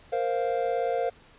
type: chord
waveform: triangle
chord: Bb suspended second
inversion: none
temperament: equal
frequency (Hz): 466.2 / 523.3 / 698.5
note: Bb4 / C5 / F5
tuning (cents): 0 / 0 / 0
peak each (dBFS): -27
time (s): 0.12-1.1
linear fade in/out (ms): 10
effects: pink hiss -55 dBFS RMS until 1.38 s + resampled to 8000 Hz